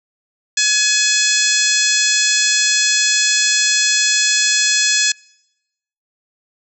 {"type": "harmonic tone", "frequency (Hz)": 847, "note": "G#5", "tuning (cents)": 34, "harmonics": [2, 3, 4, 5, 6, 7, 8, 9], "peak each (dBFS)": [-21, -21, -21, -21, -21, -21, -21, -21], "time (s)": [0.57, 5.12], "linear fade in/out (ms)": 5, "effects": ["noise-tail reverb RT60 0.9 s tail -26 dB re dry"]}